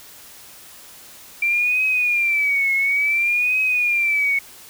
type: tone with vibrato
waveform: sine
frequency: 2349 Hz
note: D7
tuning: in tune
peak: -16 dBFS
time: 1.42-4.39 s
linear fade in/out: 5 ms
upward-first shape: triangle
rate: 0.57 Hz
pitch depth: 140 cents each way
effects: white hiss -43 dBFS RMS until 4.69 s